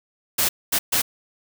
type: noise bursts at uneven times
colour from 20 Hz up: white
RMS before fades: -20 dBFS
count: 3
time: 0.38-0.49 / 0.72-0.79 / 0.92-1.02 s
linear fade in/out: 10 ms
effects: none